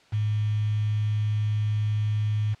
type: tone with quantisation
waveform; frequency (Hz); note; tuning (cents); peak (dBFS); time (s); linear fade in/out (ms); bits
sine; 106.2; G#2; +39; -22; 0.12-2.55; 20; 7
effects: white hiss -57 dBFS RMS until 2.6 s + low-pass 4000 Hz 12 dB/octave